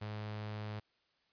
sawtooth tone with notch filter, 106.3 Hz, G#2, 41 cents sharp, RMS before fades -42 dBFS, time 0.01-0.8 s, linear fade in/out 10 ms, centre 280 Hz, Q 1.9, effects white hiss -75 dBFS RMS until 1.32 s + resampled to 11025 Hz

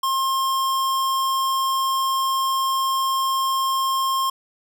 square tone, 1066 Hz, C6, 32 cents sharp, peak -20 dBFS, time 0.03-4.3 s, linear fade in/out 5 ms, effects none

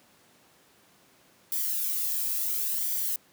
violet noise with flanger, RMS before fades -29 dBFS, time 1.52-3.16 s, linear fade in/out 2 ms, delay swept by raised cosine 0.74 to 1.42 ms, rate 0.71 Hz, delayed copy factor -0.5, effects pink hiss -60 dBFS RMS until 3.32 s + high-pass 150 Hz 12 dB/octave

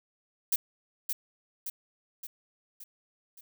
violet noise with echo, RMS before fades -26 dBFS, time 0.52-0.56 s, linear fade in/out 5 ms, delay 570 ms, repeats 5, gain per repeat -5 dB, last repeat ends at 3.41 s, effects none

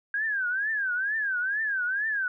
sine tone with vibrato, 1603 Hz, G6, 38 cents sharp, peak -25 dBFS, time 0.14-2.28 s, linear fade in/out 2 ms, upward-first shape triangle, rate 2.2 Hz, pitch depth 210 cents each way, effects none

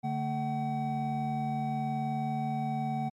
triangle tone cluster, 144.6 / 223.6 / 755 Hz, D3 / A3 / F#5, -27 / +28 / +35 cents, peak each -32 / -32 / -31 dBFS, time 0.03-3.1 s, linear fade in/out 20 ms, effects MP3 64 kbps

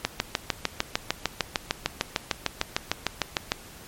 click train, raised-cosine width 0.2 ms, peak -5 dBFS, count 24, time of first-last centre 0.05-3.519 s, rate 6.63 Hz, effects pink hiss -46 dBFS RMS until 3.87 s + MP3 64 kbps

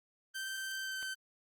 sawtooth tone with pitch glide, 1556 to 1541.7 Hz, G6 to G6, -13 to -29 cents, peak -34 dBFS, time 0.34-1.15 s, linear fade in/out 20 ms, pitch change -16 cents, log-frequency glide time 0.81-0.97 s
click, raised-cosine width 0.3 ms, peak -33 dBFS, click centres 1.028 s
effects Opus 24 kbps

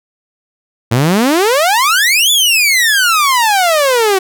sawtooth exponential two-way sweep, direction up then down, 110 to 3520 to 369.9 Hz, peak -5 dBFS, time 0.91-4.19 s, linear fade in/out 10 ms, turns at 2.31 s, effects none

